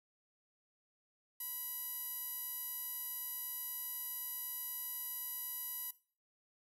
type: tone with band-pass filter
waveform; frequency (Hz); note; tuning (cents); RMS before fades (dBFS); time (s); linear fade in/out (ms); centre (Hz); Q
sawtooth; 981; B5; -12; -43; 1.4-5.91; 5; 12000; 7.1
effects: noise-tail reverb RT60 0.4 s tail -19 dB re dry